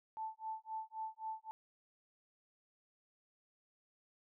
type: tone with tremolo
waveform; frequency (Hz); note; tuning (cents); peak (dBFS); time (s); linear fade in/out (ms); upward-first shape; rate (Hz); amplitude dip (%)
sine; 880; A5; 0; -38; 0.17-1.51; 0; sine; 3.8; 100
effects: none